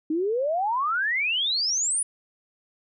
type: exponential sweep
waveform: sine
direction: up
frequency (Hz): 300.9 to 9956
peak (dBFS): -22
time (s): 0.1-2.03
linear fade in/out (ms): 5
effects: none